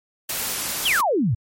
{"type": "noise", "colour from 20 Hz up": "white", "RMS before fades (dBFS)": -26, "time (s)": [0.29, 1.01], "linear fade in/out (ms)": 5}
{"type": "exponential sweep", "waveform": "sine", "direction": "down", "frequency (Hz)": [3520, 98], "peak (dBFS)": -17, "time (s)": [0.85, 1.35], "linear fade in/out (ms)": 10}
{"effects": ["MP3 64 kbps"]}